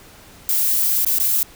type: noise with dropouts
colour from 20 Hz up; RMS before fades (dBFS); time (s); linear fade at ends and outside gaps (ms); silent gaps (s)
violet; -18; 0.49-1.43; 1; 1.048-1.064 / 1.186-1.199
effects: pink hiss -45 dBFS RMS until 1.55 s